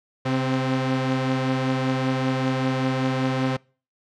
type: tone pair together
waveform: sawtooth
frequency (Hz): 132.58 / 260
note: C3 / C4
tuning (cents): +23 / -11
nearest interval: octave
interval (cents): 1166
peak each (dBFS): -20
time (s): 0.25-3.57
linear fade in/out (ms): 10
effects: noise-tail reverb RT60 0.4 s tail -26 dB re dry + low-pass 4000 Hz 12 dB/octave